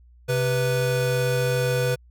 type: tone pair together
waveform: square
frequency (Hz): 130.82 / 493.9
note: C3 / B4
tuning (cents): 0 / 0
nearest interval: octave + major seventh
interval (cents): 2300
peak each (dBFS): -24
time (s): 0.28-1.96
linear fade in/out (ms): 20
effects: added 60 Hz sine -49 dBFS peak until 2.1 s